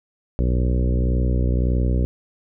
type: harmonic tone with a mistuned harmonic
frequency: 61.74 Hz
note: B1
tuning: in tune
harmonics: 1 / 2 / 3 / 4 / 5 / 6 / 7 / 8 / 9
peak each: -18 / -24 / -28 / -30 / -32 / -34 / -35 / -36 / -37 dBFS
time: 0.39-2.05 s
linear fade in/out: 0 ms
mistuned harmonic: 1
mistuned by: +22 cents
effects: none